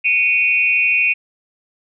sine tone with amplitude modulation, 2482 Hz, D#7, 5 cents flat, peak -8 dBFS, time 0.04-1.14 s, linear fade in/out 20 ms, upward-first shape sine, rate 232 Hz, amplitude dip 100%, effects none

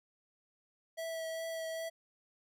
square tone with vibrato, 652 Hz, E5, 19 cents flat, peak -38 dBFS, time 0.97-1.9 s, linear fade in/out 20 ms, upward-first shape triangle, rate 2.5 Hz, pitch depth 15 cents each way, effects none

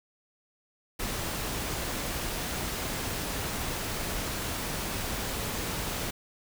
pink noise, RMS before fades -33 dBFS, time 0.99-6.11 s, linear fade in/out 10 ms, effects none

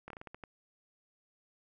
slowing click train, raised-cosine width 0.5 ms, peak -30 dBFS, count 8, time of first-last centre 0.08-0.438 s, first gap 23 ms, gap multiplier 1.26, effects none

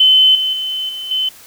sine tone with level steps, 3050 Hz, G7, 48 cents flat, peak -6 / -14 / -18 / -23 / -14 dBFS, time 0-1.29 s, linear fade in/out 5 ms, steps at 0.35 / 0.53 / 0.89 / 1.11 s, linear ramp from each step 2 ms, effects white hiss -41 dBFS RMS until 1.46 s

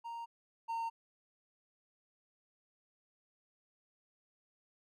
triangle tone pair in turn, 930 / 915.6 Hz, A#5 / A#5, -4 / -31 cents, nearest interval unison, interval 27 cents, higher first, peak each -39 / -33 dBFS, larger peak second, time 0.04-0.26 / 0.68-0.9 s, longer neither, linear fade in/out 20 ms, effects none

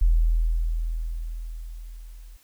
sine tone with level ramp, 40.95 Hz, E1, 11 cents flat, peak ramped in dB -14 to -41 dBFS, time 0.01-2.37 s, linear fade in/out 10 ms, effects white hiss -59 dBFS RMS until 2.43 s

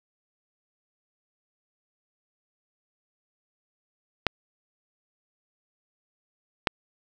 clicks, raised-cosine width 0.3 ms, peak -4 dBFS, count 2, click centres 4.267 / 6.672 s, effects none

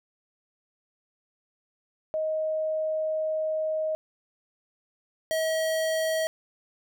sine / square tone pair in turn, 627 / 639.4 Hz, D#5 / D#5, +13 / +47 cents, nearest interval unison, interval 34 cents, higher second, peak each -25 dBFS, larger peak neither, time 2.14-3.95 / 5.31-6.27 s, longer first, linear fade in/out 0 ms, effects none

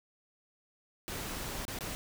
pink noise with dropouts, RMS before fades -39 dBFS, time 1.08-1.95 s, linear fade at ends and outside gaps 0 ms, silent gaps 1.652-1.681 / 1.788-1.808 s, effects none

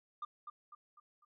sine tone with echo, 1200 Hz, D6, 37 cents sharp, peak -36 dBFS, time 0.22-0.25 s, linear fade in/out 5 ms, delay 250 ms, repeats 4, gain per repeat -7 dB, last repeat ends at 1.25 s, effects tanh soft clip ceiling -37 dBFS

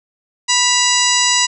harmonic tone with a mistuned harmonic, 986 Hz, B5, 3 cents flat, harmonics 1 / 2 / 3 / 4 / 5 / 6 / 7 / 8, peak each -20 / -20 / -20 / -20 / -20 / -20 / -20 / -20 dBFS, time 0.48-1.47 s, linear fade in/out 20 ms, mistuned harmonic 3, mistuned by -78 cents, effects none

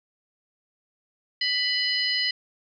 harmonic tone with a mistuned harmonic, 991 Hz, B5, 6 cents sharp, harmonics 2 / 3 / 4 / 5, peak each -28 / -28 / -28 / -28 dBFS, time 1.41-2.31 s, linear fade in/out 5 ms, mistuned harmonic 4, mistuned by +78 cents, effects none

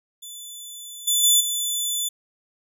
15% pulse tone with level steps, 3492 Hz, A7, 14 cents flat, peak -29 / -11 / -7 / -16 dBFS, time 0.22-2.09 s, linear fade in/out 10 ms, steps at 1.07 / 1.23 / 1.4 s, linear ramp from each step 10 ms, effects none

